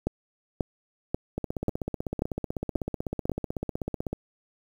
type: two click trains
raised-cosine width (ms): 2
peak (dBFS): -12 / -16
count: 7 / 45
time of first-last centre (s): 0.07-3.296 / 1.38-4.13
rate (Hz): 1.86 / 16
effects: 8-bit